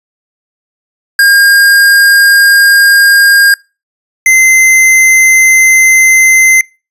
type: tone pair in turn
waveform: square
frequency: 1615 / 2068 Hz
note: G#6 / C7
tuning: -49 / -21 cents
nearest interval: major third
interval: 428 cents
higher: second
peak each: -3 dBFS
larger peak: neither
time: 1.19-3.54 / 4.26-6.61 s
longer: neither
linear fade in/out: 2 ms
effects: noise-tail reverb RT60 0.3 s tail -26 dB re dry + resampled to 32000 Hz